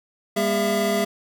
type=tone cluster; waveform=square; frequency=201 / 238.1 / 405.6 / 668 Hz; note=G3 / A#3 / G#4 / E5; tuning=+44 / +37 / -41 / +23 cents; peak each=-26 / -31 / -26 / -24 dBFS; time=0.36-1.05 s; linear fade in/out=10 ms; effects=none